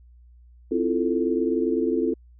sine chord, F major seventh, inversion second, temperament equal, 261.6 / 329.6 / 349.2 / 440 Hz, C4 / E4 / F4 / A4, 0 / 0 / 0 / 0 cents, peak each -26 dBFS, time 0.71-2.14 s, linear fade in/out 10 ms, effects added 60 Hz sine -48 dBFS peak until 2.39 s

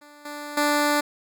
10% pulse tone with level steps, 293.7 Hz, D4, in tune, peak -38 / -25 / -11 dBFS, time 0.01-1.01 s, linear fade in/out 10 ms, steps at 0.25 / 0.57 s, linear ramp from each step 5 ms, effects none

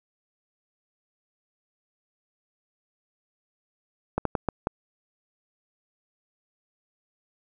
slowing click train, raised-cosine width 1 ms, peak -10 dBFS, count 5, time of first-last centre 4.18-4.671 s, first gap 73 ms, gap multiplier 1.36, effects none

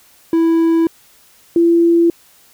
triangle / sine tone pair in turn, 329.6 / 338.3 Hz, E4 / E4, 0 / +45 cents, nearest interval unison, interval 45 cents, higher second, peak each -8 dBFS, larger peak neither, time 0.33-0.87 / 1.56-2.1 s, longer neither, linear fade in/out 2 ms, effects white hiss -49 dBFS RMS until 2.53 s

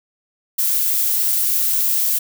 violet noise, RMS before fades -18 dBFS, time 0.58-2.19 s, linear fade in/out 10 ms, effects none

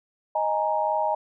sine chord, D# suspended fourth, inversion none, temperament just, 622.3 / 829.7 / 933.4 Hz, D#5 / G#5 / A#5, 0 / -2 / +2 cents, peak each -26 dBFS, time 0.35-1.15 s, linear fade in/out 5 ms, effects none

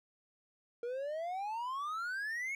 triangle exponential sweep, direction up, 466.2 to 2232 Hz, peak -34 dBFS, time 0.83-2.55 s, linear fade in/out 2 ms, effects none

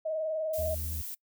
sine tone with vibrato, 629 Hz, D#5, 19 cents sharp, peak -29 dBFS, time 0.05-0.75 s, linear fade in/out 10 ms, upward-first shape sine, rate 20 Hz, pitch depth 43 cents each way
violet noise, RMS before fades -39 dBFS, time 0.53-1.15 s, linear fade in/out 10 ms
triangle tone, 77 Hz, D#2, 17 cents flat, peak -32 dBFS, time 0.58-1.02 s, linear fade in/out 10 ms
effects noise-tail reverb RT60 0.1 s tail -24 dB re dry

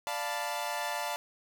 sawtooth chord, B half-diminished seventh, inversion first, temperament equal, 587.3 / 698.5 / 880 / 987.8 Hz, D5 / F5 / A5 / B5, 0 / 0 / 0 / 0 cents, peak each -35 / -34 / -32 / -37 dBFS, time 0.07-1.16 s, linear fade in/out 0 ms, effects none

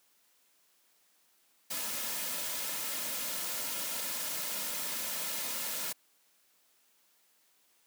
white noise with comb filter, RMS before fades -36 dBFS, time 1.7-5.93 s, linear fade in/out 10 ms, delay 2.6 ms, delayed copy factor -0.5, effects white hiss -69 dBFS RMS until 7.86 s + high-pass 200 Hz 12 dB/octave

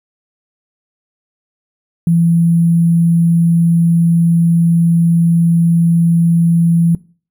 sine tone with sample-and-hold, 168.3 Hz, E3, 36 cents sharp, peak -8 dBFS, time 2.07-6.95 s, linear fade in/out 2 ms, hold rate 11025 Hz, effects noise-tail reverb RT60 0.4 s tail -21 dB re dry

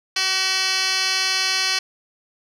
10% pulse tone with band-pass filter, 378.8 Hz, F#4, 41 cents sharp, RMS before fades -21 dBFS, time 0.16-1.79 s, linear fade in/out 5 ms, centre 4000 Hz, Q 7, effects none

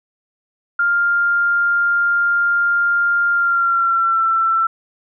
sine tone with pitch glide, 1400 to 1340.6 Hz, F6 to E6, +4 to +29 cents, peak -13 dBFS, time 0.79-4.67 s, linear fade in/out 5 ms, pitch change -75 cents, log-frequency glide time 3.32-4.23 s, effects none

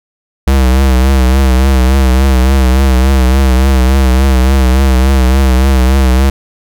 square tone with vibrato, 65.41 Hz, C2, in tune, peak -6 dBFS, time 0.47-6.3 s, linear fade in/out 5 ms, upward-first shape triangle, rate 3.5 Hz, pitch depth 79 cents each way, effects none

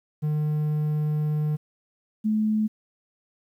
triangle / sine tone pair in turn, 151.4 / 215.5 Hz, D#3 / A3, -47 / -36 cents, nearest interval tritone, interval 611 cents, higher second, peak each -20 dBFS, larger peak neither, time 0.22-1.57 / 2.24-2.68 s, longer first, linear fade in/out 20 ms, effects 10-bit

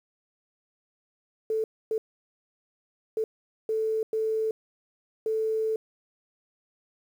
sine tone bursts at uneven times, 440 Hz, A4, in tune, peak -24 dBFS, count 6, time 1.5-1.64 / 1.91-1.98 / 3.17-3.24 / 3.69-4.03 / 4.13-4.51 / 5.26-5.76 s, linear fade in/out 2 ms, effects 9-bit

